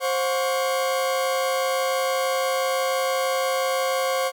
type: tone cluster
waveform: 40% pulse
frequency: 528 / 721 / 1122 Hz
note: C5 / F#5 / C#6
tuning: +16 / -45 / +21 cents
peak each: -22 / -28 / -28 dBFS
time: 0-4.32 s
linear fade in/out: 50 ms
effects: none